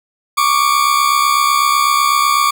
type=tone pair together; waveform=40% pulse; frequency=1118 / 1186 Hz; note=C#6 / D6; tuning=+14 / +17 cents; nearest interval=minor second; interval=103 cents; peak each=-13 dBFS; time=0.37-2.51 s; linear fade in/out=10 ms; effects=none